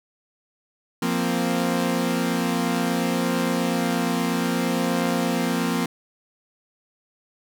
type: chord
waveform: sawtooth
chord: F suspended fourth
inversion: none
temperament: equal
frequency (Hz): 174.61 / 233.1 / 261.6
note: F3 / Bb3 / C4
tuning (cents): 0 / 0 / 0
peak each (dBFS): -22 / -21 / -22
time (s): 1.02-5.86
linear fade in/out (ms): 5
effects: none